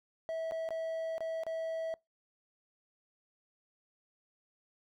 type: tone with dropouts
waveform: triangle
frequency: 650 Hz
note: E5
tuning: 24 cents flat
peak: -32 dBFS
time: 0.29-1.94 s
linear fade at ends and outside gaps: 0 ms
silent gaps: 0.511-0.52 / 0.689-0.706 / 1.181-1.206 / 1.435-1.466 s
effects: noise-tail reverb RT60 0.2 s tail -25 dB re dry